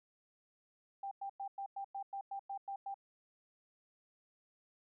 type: tone bursts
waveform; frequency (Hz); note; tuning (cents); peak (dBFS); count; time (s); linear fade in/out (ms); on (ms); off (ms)
sine; 790; G5; +13; -39; 11; 1.03-2.943; 5; 83; 100
effects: none